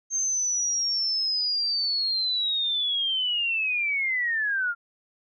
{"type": "linear sweep", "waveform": "sine", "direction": "down", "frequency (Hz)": [6380, 1379], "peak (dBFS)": -23, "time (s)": [0.1, 4.75], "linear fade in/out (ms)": 50, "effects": []}